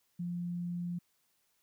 sine tone, 174.6 Hz, F3, in tune, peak -34 dBFS, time 0.19-0.99 s, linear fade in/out 10 ms, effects white hiss -75 dBFS RMS until 1.62 s

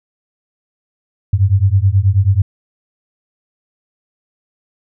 sine beating tone pair, 93.1 / 102.4 Hz, F#2 / G#2, +11 / -24 cents, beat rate 9.3 Hz, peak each -12 dBFS, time 1.33-2.42 s, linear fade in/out 5 ms, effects none

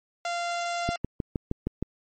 sawtooth tone, 692 Hz, F5, 16 cents flat, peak -24 dBFS, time 0.25-0.96 s, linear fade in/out 2 ms
click train, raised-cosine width 3 ms, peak -14 dBFS, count 7, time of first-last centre 0.89-1.826 s, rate 6.41 Hz
effects MP3 32 kbps

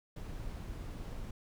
brown noise, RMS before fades -42 dBFS, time 0.16-1.31 s, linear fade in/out 5 ms, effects none

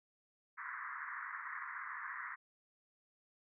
white band-pass noise, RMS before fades -45 dBFS, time 0.57-2.36 s, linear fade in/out 20 ms, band 990 to 2000 Hz, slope 96 dB/octave, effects none

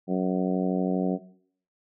harmonic tone, 92.5 Hz, F#2, in tune, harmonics 2 / 3 / 4 / 5 / 6 / 7 / 8, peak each -25 / -29 / -31 / -33 / -35 / -36 / -37 dBFS, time 0.07-1.19 s, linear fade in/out 50 ms, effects noise-tail reverb RT60 0.6 s tail -17 dB re dry

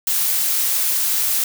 blue noise, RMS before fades -19 dBFS, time 0.07-1.44 s, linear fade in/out 2 ms, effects none

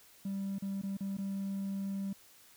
triangle tone with dropouts, 196 Hz, G3, in tune, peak -31 dBFS, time 0.25-2.13 s, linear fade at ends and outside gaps 5 ms, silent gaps 0.585-0.622 / 0.816-0.834 / 0.97-1.006 / 1.17-1.184 s, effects tanh soft clip ceiling -29 dBFS + white hiss -60 dBFS RMS until 2.56 s

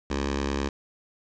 10% pulse tone with notch filter, 69.8 Hz, C#2, 13 cents sharp, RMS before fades -28 dBFS, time 0.1-0.69 s, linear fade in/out 5 ms, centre 150 Hz, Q 1.6, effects resampled to 16000 Hz + 9-bit

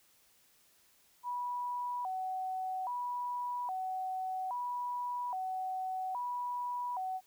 sine tone with vibrato, 857 Hz, A5, 46 cents flat, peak -34 dBFS, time 1.23-7.21 s, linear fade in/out 50 ms, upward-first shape square, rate 0.61 Hz, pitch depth 230 cents each way, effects white hiss -67 dBFS RMS until 7.26 s

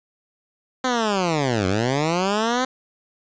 10% pulse linear two-way sweep, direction down then up, 261.3 to 90 to 261.3 Hz, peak -11 dBFS, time 0.84-2.65 s, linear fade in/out 5 ms, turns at 1.67 s, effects resampled to 16000 Hz + 8-bit

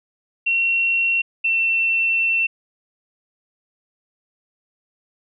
sine tone pair in turn, 2728 / 2695 Hz, F7 / E7, -41 / +38 cents, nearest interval unison, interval 21 cents, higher first, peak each -16 dBFS, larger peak neither, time 0.46-1.22 / 1.44-2.47 s, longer second, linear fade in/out 10 ms, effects none

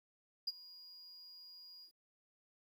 triangle tone with ADSR envelope, 4863 Hz, D#8, 40 cents flat, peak -30 dBFS, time 0.47-1.92 s, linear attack 10 ms, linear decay 30 ms, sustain -22 dB, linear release 88 ms, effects tanh soft clip ceiling -31 dBFS + 12-bit

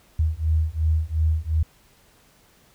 sine beating tone pair, 77.78 / 80.58 Hz, D#2 / E2, 0 / -39 cents, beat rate 2.8 Hz, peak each -22 dBFS, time 0.19-1.63 s, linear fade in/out 5 ms, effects pink hiss -57 dBFS RMS until 2.74 s

